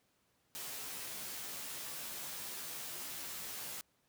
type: noise with comb filter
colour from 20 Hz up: white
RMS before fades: -44 dBFS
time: 0.55-3.81 s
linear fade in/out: 0 ms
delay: 14 ms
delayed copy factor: +1
effects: pink hiss -75 dBFS RMS until 4.08 s + high-pass 80 Hz 12 dB/octave